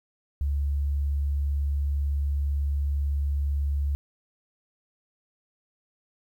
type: tone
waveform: sine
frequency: 71 Hz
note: C#2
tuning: 42 cents sharp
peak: -23 dBFS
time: 0.41-3.95 s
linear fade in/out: 0 ms
effects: 10-bit